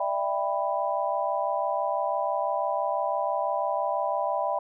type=chord; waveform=sine; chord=E minor seventh; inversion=third; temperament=just; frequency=593.3 / 659.3 / 791.1 / 988.9 Hz; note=D5 / E5 / G5 / B5; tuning=+18 / 0 / +16 / +2 cents; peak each=-30 dBFS; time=0-4.59 s; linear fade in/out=5 ms; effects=none